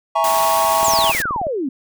triangle chord, A# half-diminished seventh, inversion second, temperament equal, 659.3 / 830.6 / 932.3 / 1108.7 Hz, E5 / G#5 / A#5 / C#6, 0 / 0 / 0 / 0 cents, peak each -18 dBFS, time 0.15-1.12 s, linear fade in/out 10 ms
white noise, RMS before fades -24 dBFS, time 0.24-1.22 s, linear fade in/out 2 ms
click train, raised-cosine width 2 ms, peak -16 dBFS, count 13, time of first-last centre 0.83-1.468 s, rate 18.8 Hz
sine exponential sweep, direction down, 7900 to 246.9 Hz, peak -19 dBFS, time 0.84-1.69 s, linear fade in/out 5 ms
effects none

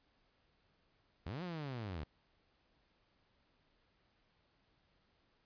sawtooth linear two-way sweep, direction up then down, 69 to 185.1 to 69 Hz, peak -37 dBFS, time 1.26-2.04 s, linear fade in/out 5 ms, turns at 1.43 s, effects pink hiss -75 dBFS RMS until 5.45 s + resampled to 11025 Hz

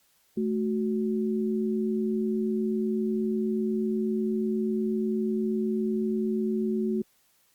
sine tone pair together, 218.2 / 370 Hz, A3 / F#4, -14 / 0 cents, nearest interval major sixth, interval 914 cents, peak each -26 / -29 dBFS, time 0.37-7.02 s, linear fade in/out 5 ms, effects white hiss -66 dBFS RMS until 7.54 s + Opus 48 kbps

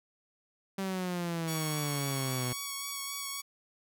sawtooth exponential sweep, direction down, 195.2 to 123.2 Hz, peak -28 dBFS, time 0.78-2.53 s, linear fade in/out 5 ms
5% pulse tone with vibrato, 1118 Hz, C#6, 14 cents sharp, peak -24 dBFS, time 1.47-3.42 s, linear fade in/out 20 ms, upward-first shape sine, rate 3.7 Hz, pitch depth 16 cents each way
effects none

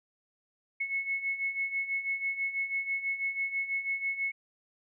sine beating tone pair, 2190 / 2196.1 Hz, C#7 / C#7, -22 / -17 cents, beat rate 6.1 Hz, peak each -36 / -31 dBFS, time 0.8-4.32 s, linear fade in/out 10 ms, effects none

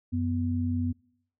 sine tone pair together, 92.5 / 246.9 Hz, F#2 / B3, 0 / 0 cents, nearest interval octave + perfect fourth, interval 1700 cents, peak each -28 dBFS, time 0.12-0.93 s, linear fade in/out 20 ms, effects noise-tail reverb RT60 0.7 s tail -26 dB re dry

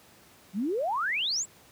sine exponential sweep, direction up, 176.1 to 8030 Hz, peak -26 dBFS, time 0.53-1.46 s, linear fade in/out 50 ms, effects pink hiss -56 dBFS RMS until 1.71 s + high-pass 100 Hz 12 dB/octave

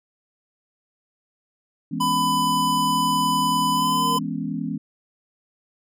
sine chord, C# minor seventh, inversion first, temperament equal, 164.81 / 207.7 / 246.9 / 277.2 Hz, E3 / G#3 / B3 / C#4, 0 / 0 / 0 / 0 cents, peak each -30 dBFS, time 1.91-4.78 s, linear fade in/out 10 ms
square tone with pitch glide, 1000 to 1012.2 Hz, B5 to B5, +21 to +42 cents, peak -20 dBFS, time 2-4.19 s, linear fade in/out 10 ms, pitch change +21 cents, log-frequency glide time 3.74-3.87 s
sine tone with exponential growth, 466.2 Hz, A#4, in tune, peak -28 dBFS, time 3.61-4.17 s, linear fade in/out 2 ms, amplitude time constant 120 ms
effects none

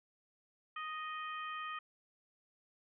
harmonic tone, 622.3 Hz, D#5, in tune, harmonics 2 / 3 / 4 / 5, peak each -41 / -47 / -50 / -52 dBFS, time 0.76-1.79 s, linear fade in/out 5 ms, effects none

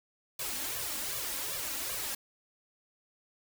white noise with flanger, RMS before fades -36 dBFS, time 0.39-2.15 s, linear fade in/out 5 ms, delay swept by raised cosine 1.7 to 3.7 ms, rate 2.6 Hz, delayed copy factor +1, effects none

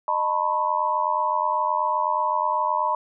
sine tone cluster, 615 / 897 / 985 / 1076 Hz, D#5 / A5 / B5 / C6, -20 / +33 / -5 / +48 cents, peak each -29 / -26 / -23 / -28 dBFS, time 0.08-2.95 s, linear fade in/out 2 ms, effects none

